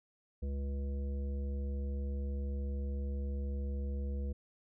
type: harmonic tone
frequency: 69.5 Hz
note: C#2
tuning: 5 cents sharp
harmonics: 1 / 3 / 5 / 7 / 9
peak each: -34 / -45 / -54 / -49 / -63 dBFS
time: 0.42-4.33 s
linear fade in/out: 10 ms
effects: none